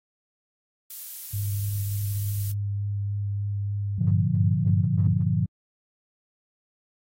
violet noise, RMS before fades -36 dBFS, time 0.9-2.52 s, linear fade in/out 5 ms
sine tone with vibrato, 101.3 Hz, G#2, 43 cents flat, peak -25 dBFS, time 1.33-5.13 s, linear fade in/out 10 ms, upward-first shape sine, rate 3.4 Hz, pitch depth 10 cents each way
sine chord, G minor seventh, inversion none, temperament equal, 98 / 116.54 / 146.83 / 174.61 Hz, G2 / Bb2 / D3 / F3, 0 / 0 / 0 / 0 cents, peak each -26 dBFS, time 3.98-5.46 s, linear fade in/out 10 ms
effects AAC 48 kbps

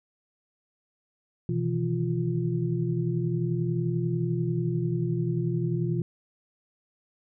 sine tone cluster, 125.5 / 154.6 / 165.9 / 349.1 Hz, B2 / D#3 / E3 / F4, +28 / -11 / +11 / -1 cents, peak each -28 / -36 / -28 / -32 dBFS, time 1.49-6.02 s, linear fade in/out 2 ms, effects none

